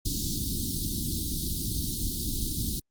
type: band-stop noise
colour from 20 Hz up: pink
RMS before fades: -30 dBFS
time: 0.05-2.8 s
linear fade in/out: 10 ms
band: 330 to 3700 Hz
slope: 48 dB/octave
effects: Opus 48 kbps